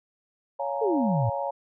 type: chord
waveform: sine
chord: Bb minor seventh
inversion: first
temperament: just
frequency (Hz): 559.4 / 699.2 / 839.1 / 932.3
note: Db5 / F5 / Ab5 / Bb5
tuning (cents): +16 / +2 / +18 / 0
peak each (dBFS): -30 / -34 / -33 / -33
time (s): 0.59-1.51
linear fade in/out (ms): 10
type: exponential sweep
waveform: sine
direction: down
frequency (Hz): 473.3 to 103.9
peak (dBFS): -22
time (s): 0.81-1.3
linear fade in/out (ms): 10
effects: none